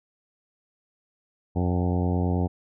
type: harmonic tone with a mistuned harmonic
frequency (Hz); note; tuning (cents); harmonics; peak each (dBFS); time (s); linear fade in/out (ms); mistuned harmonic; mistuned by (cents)
89.2; F2; +37; 1 / 2 / 3 / 4 / 5 / 6 / 7 / 8 / 9 / 10; -24 / -27 / -30 / -34 / -35 / -39 / -40 / -38 / -39 / -44; 1.55-2.48; 20; 8; +45
effects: none